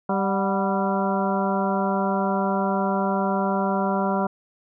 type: harmonic tone with a mistuned harmonic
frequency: 196 Hz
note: G3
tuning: in tune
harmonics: 1 / 2 / 3 / 4 / 5 / 6 / 7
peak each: -24 / -29 / -28 / -28 / -28 / -35 / -32 dBFS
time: 0.09-4.27 s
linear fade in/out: 5 ms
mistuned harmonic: 4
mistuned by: -76 cents
effects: none